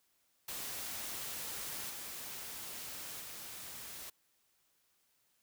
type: noise with level steps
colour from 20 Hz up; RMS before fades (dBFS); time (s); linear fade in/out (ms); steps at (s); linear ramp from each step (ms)
white; -42 / -45 / -47; 0.48-4.1; 5; 1.89 / 3.2; 20
effects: white hiss -75 dBFS RMS until 5.42 s